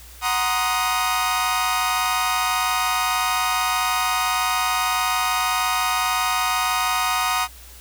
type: chord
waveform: sawtooth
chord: C half-diminished seventh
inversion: second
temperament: equal with one note detuned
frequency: 740 / 944.8 / 1046.5 / 1244.5 Hz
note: Gb5 / Bb5 / C6 / Eb6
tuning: 0 / +23 / 0 / 0 cents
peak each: -22 / -22 / -25 / -19 dBFS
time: 0.21-7.48 s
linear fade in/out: 50 ms
effects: added 60 Hz sine -43 dBFS peak until 7.8 s + white hiss -45 dBFS RMS until 7.8 s